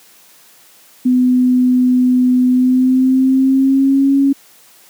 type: tone with pitch glide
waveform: sine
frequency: 251.5 to 275.9 Hz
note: B3 to C#4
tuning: +32 to -8 cents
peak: -8 dBFS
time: 1.05-4.33 s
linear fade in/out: 10 ms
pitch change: +160 cents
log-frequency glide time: 2.48-4.16 s
effects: white hiss -46 dBFS RMS until 4.89 s + high-pass 150 Hz 12 dB/octave

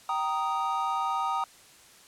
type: chord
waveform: triangle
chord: Eb major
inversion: first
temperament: just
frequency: 777.8 / 933.4 / 1244.5 Hz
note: G5 / Bb5 / Eb6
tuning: -14 / +2 / 0 cents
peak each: -30 / -29 / -28 dBFS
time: 0.09-1.44 s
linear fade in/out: 2 ms
effects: white hiss -54 dBFS RMS until 2.07 s + low-pass 10000 Hz 12 dB/octave

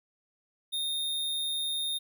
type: tone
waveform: square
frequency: 3675 Hz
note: A#7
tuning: 25 cents flat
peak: -30 dBFS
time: 0.72-1.99 s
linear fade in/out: 20 ms
effects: none

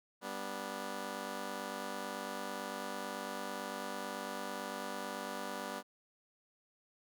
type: chord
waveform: 10% pulse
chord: G major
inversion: none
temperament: just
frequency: 196 / 245 / 294 Hz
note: G3 / B3 / D4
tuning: 0 / -14 / +2 cents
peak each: -37 / -35 / -39 dBFS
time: 0.21-5.83 s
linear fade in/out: 50 ms
effects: none

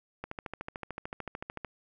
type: click train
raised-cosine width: 0.5 ms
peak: -22 dBFS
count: 20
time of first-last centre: 0.24-1.647 s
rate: 13.5 Hz
effects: none

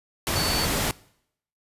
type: tone in noise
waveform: sine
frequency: 4490 Hz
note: C#8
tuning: 21 cents sharp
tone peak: -27 dBFS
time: 0.36-0.65 s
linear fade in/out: 0 ms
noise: pink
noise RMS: -25 dBFS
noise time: 0.27-0.91 s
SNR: -5 dB
effects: noise-tail reverb RT60 0.7 s tail -22 dB re dry + resampled to 32000 Hz

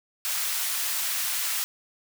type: high-pass noise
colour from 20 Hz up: white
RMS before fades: -28 dBFS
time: 0.25-1.64 s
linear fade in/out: 0 ms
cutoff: 1100 Hz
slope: 12 dB/octave
effects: none

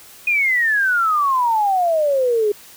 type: exponential sweep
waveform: sine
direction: down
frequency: 2489 to 405.9 Hz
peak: -14 dBFS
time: 0.27-2.52 s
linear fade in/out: 5 ms
effects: white hiss -43 dBFS RMS until 2.76 s

